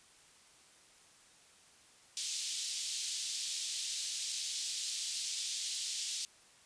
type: band-pass noise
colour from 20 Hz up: pink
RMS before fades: -39 dBFS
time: 2.17-6.25 s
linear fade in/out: 0 ms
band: 3500 to 8600 Hz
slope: 24 dB/octave
effects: white hiss -62 dBFS RMS until 6.65 s + resampled to 22050 Hz